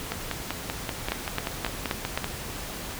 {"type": "two click trains", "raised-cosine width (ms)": 0.3, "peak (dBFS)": [-12, -9], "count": [12, 5], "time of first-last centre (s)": [[0.12, 2.244], [1.12, 2.175]], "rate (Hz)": [5.18, 3.79], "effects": ["pink hiss -36 dBFS RMS until 2.99 s"]}